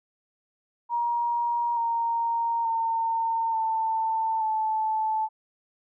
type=tone with pitch steps; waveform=sine; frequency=947 / 928 / 909.5 / 891.3 / 873.4 Hz; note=A#5 / A#5 / A#5 / A5 / A5; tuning=+27 / -8 / -43 / +22 / -13 cents; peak=-23 dBFS; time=0.89-5.29 s; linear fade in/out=50 ms; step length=880 ms; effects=none